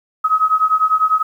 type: beating tone pair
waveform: sine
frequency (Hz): 1267 / 1277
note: D#6 / D#6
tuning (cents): +31 / +45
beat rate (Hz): 10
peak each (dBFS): -15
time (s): 0.24-1.23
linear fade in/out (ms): 10
effects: 8-bit